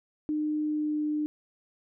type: tone with pitch glide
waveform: sine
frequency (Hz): 303.5 to 301.2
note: D#4 to D4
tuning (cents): -43 to +44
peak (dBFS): -26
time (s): 0.29-1.26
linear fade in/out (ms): 0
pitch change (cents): -13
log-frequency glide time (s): 0.63-1.03
effects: none